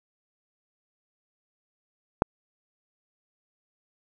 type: click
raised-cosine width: 1 ms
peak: -4 dBFS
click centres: 2.221 s
effects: none